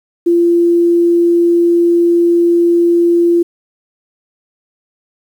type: tone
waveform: sine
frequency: 343.2 Hz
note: F4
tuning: 30 cents flat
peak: -7 dBFS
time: 0.26-3.43 s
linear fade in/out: 10 ms
effects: 7-bit